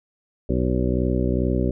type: harmonic tone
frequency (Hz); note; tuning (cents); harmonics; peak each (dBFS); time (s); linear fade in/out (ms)
62.4; B1; +19; 1 / 2 / 3 / 4 / 5 / 6 / 8 / 9; -24 / -26 / -27 / -26 / -29 / -27 / -32 / -32; 0.49-1.71; 5
effects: none

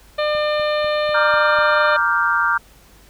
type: harmonic tone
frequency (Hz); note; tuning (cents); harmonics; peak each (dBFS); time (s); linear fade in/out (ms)
600; D5; +37; 1 / 2 / 3 / 4 / 5 / 6 / 7; -18 / -25 / -28 / -31 / -35 / -31 / -33; 0.18-1.97; 10
type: click train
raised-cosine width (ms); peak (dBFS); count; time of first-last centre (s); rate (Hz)
5; -27; 6; 0.35-1.588; 4.04
type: chord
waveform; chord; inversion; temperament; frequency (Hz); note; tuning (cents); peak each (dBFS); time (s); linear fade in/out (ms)
sine; G minor seventh; first; equal; 932.3 / 1174.7 / 1396.9 / 1568; Bb5 / D6 / F6 / G6; 0 / 0 / 0 / 0; -23 / -21 / -18 / -21; 1.14-2.58; 10
effects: added 50 Hz sine -50 dBFS peak until 3.09 s + pink hiss -50 dBFS RMS until 3.09 s

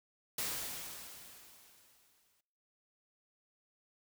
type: noise with exponential decay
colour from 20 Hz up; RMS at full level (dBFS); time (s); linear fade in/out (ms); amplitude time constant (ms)
white; -36; 0.38-2.41; 5; 440
effects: noise-tail reverb RT60 0.9 s tail -23 dB re dry

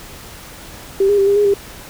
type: tone with pitch steps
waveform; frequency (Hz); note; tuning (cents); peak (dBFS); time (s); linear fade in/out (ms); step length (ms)
sine; 390.9 / 408.3 / 393.3 / 402.1 / 413.1 / 400.1; G4 / G#4 / G4 / G4 / G#4 / G4; -5 / -29 / +6 / +44 / -9 / +35; -10; 1-1.54; 5; 90
effects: pink hiss -36 dBFS RMS until 1.89 s

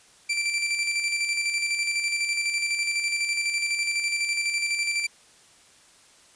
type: tone with tremolo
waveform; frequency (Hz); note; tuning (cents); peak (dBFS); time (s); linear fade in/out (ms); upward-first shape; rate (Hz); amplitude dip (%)
sawtooth; 2347; D7; -2; -19; 0.29-5.07; 10; square; 12; 40
effects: white hiss -55 dBFS RMS until 6.35 s + resampled to 22050 Hz

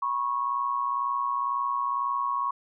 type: tone pair together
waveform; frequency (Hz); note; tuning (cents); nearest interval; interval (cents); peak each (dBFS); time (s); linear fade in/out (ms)
sine; 978 / 1100; B5 / C#6; -17 / -14; major second; 203; -31 / -26; 0.02-2.51; 5
effects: none

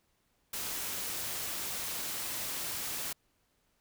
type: noise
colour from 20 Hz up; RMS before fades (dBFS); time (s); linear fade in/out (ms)
white; -37; 0.53-3.13; 5
effects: pink hiss -74 dBFS RMS until 3.8 s

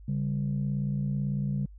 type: tone pair together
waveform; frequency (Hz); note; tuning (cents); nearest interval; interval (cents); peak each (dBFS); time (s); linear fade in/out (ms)
sine; 140.15 / 198.2; C#3 / G3; +19 / +19; tritone; 600; -27 / -30; 0.08-1.66; 5
effects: tanh soft clip ceiling -21 dBFS + added 50 Hz sine -45 dBFS peak until 1.78 s

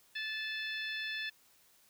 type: harmonic tone with a mistuned harmonic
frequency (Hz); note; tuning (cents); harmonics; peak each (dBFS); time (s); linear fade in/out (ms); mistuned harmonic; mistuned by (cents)
873; A5; -14; 2 / 3 / 4 / 5 / 6; -39 / -42 / -42 / -49 / -51; 0.15-1.3; 10; 5; -50
effects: white hiss -66 dBFS RMS until 1.89 s

